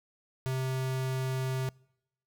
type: tone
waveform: square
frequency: 130.81 Hz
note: C3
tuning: in tune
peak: -30 dBFS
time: 0.46-1.69 s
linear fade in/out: 0 ms
effects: noise-tail reverb RT60 0.8 s tail -26 dB re dry